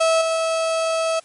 35% pulse tone with level steps, 651 Hz, E5, 22 cents flat, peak -13 / -17 dBFS, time 0-1.2 s, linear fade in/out 10 ms, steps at 0.21 s, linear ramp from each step 5 ms, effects white hiss -52 dBFS RMS until 1.24 s + MP3 48 kbps

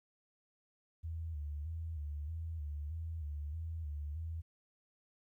sine tone with vibrato, 77.6 Hz, D#2, 4 cents flat, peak -38 dBFS, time 1.03-4.42 s, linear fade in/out 20 ms, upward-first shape square, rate 1.6 Hz, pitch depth 88 cents each way, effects 13-bit

